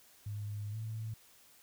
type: tone with pitch glide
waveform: sine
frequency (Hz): 103.83 to 110.64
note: G#2 to A2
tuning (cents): 0 to +10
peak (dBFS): -37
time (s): 0.26-1.14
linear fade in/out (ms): 5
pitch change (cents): +110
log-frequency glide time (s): 0.71-0.76
effects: white hiss -62 dBFS RMS until 1.62 s